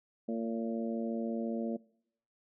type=harmonic tone with a mistuned harmonic; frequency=114.4 Hz; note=A#2; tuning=32 cents flat; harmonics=2 / 3 / 4 / 5 / 6; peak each=-33 / -41 / -41 / -41 / -47 dBFS; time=0.28-1.77 s; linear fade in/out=10 ms; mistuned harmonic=6; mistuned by=-21 cents; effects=noise-tail reverb RT60 0.7 s tail -23 dB re dry